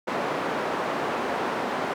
white band-pass noise, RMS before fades -28 dBFS, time 0.07-1.94 s, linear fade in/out 10 ms, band 240 to 1000 Hz, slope 12 dB/octave, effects none

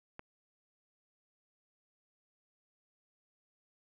click, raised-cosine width 0.5 ms, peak -29 dBFS, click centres 0.194 s, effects none

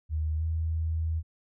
sine tone with pitch glide, 77.9 to 80.69 Hz, D#2 to E2, +3 to -36 cents, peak -26 dBFS, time 0.09-1.23 s, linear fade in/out 50 ms, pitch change +61 cents, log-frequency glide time 0.37-0.43 s, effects none

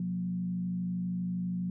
sine tone with frequency modulation, 180.3 Hz, F#3, 45 cents flat, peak -30 dBFS, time 0-1.7 s, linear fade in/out 2 ms, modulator 52.6 Hz, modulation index 0.49, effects none

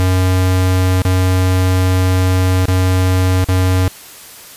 square tone with dropouts, 92.5 Hz, F#2, in tune, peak -11 dBFS, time 0-3.88 s, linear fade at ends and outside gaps 0 ms, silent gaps 1.019-1.051 / 2.655-2.683 / 3.443-3.487 s, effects white hiss -36 dBFS RMS until 4.56 s + resampled to 32000 Hz

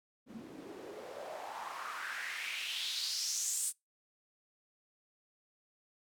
white noise with band-pass filter sweep, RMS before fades -40 dBFS, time 0.26-3.73 s, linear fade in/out 50 ms, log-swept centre 210 to 9100 Hz, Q 3.9, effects noise-tail reverb RT60 0.2 s tail -25 dB re dry

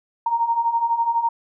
sine beating tone pair, 920 / 932 Hz, A#5 / A#5, -23 / -1 cents, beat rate 12 Hz, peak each -24 / -19 dBFS, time 0.26-1.29 s, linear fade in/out 5 ms, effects none

